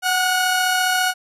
sawtooth tone pair together, 742 / 1449.3 Hz, F#5 / F#6, +5 / -36 cents, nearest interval octave, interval 1159 cents, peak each -16 dBFS, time 0.02-1.14 s, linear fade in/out 50 ms, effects resampled to 32000 Hz

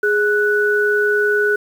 sine tone pair together, 415.3 / 1480.8 Hz, G#4 / F#6, 0 / +1 cents, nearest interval octave + minor seventh, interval 2201 cents, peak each -16 dBFS, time 0.03-1.56 s, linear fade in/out 5 ms, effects 7-bit

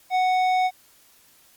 sine tone with tanh clipping, 740 Hz, F#5, in tune, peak -20 dBFS, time 0.1-0.71 s, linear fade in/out 50 ms, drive 12 dB, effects white hiss -56 dBFS RMS until 1.56 s + Opus 48 kbps

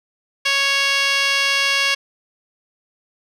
15% pulse tone with band-pass filter, 554.4 Hz, C#5, in tune, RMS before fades -18 dBFS, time 0.45-1.95 s, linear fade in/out 10 ms, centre 3500 Hz, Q 4, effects none

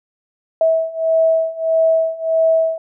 sine beating tone pair, 648 / 649.6 Hz, E5 / E5, -30 / -26 cents, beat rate 1.6 Hz, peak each -17 / -15 dBFS, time 0.61-2.78 s, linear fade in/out 2 ms, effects none

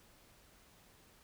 silence, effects pink hiss -64 dBFS RMS until 1.23 s

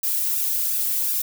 violet noise with flanger, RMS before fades -23 dBFS, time 0.03-1.22 s, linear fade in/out 5 ms, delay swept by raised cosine 0.93 to 2.43 ms, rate 2.8 Hz, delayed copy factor -0.8, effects none

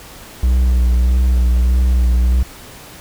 triangle tone with vibrato, 61.7 Hz, B1, 1 cent flat, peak -8 dBFS, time 0.43-2.43 s, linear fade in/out 5 ms, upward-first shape sine, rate 1.6 Hz, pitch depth 32 cents each way, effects pink hiss -37 dBFS RMS until 3 s

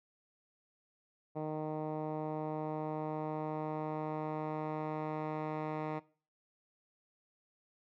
10% pulse tone with low-pass filter sweep, 154.5 Hz, D#3, 12 cents flat, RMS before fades -38 dBFS, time 1.35-6 s, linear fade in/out 20 ms, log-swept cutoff 730 to 1600 Hz, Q 1.1, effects noise-tail reverb RT60 0.4 s tail -20 dB re dry

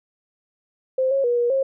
sine tone with pitch steps, 521 / 546 / 481.8 / 478.8 / 538 Hz, C5 / C#5 / B4 / A#4 / C5, -7 / -26 / -43 / +46 / +48 cents, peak -17 dBFS, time 0.98-1.63 s, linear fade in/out 5 ms, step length 130 ms, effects none

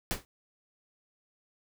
pink noise with exponential decay, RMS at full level -27 dBFS, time 0.11-0.25 s, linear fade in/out 0 ms, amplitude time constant 30 ms, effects none

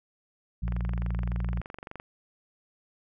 harmonic tone, 58.1 Hz, A#1, 5 cents flat, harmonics 1 / 2 / 3, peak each -28 / -34 / -36 dBFS, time 0.62-1.61 s, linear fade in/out 10 ms
click train, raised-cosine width 0.5 ms, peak -25 dBFS, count 32, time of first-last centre 0.68-1.999 s, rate 23.5 Hz
effects none

